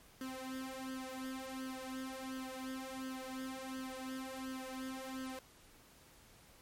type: tone with flanger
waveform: sawtooth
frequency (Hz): 261.6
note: C4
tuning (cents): 0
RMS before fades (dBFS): -44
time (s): 0.21-5.39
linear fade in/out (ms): 2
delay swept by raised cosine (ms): 0.63 to 3.23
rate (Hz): 1.4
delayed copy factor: +0.85
effects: pink hiss -62 dBFS RMS until 6.61 s + MP3 64 kbps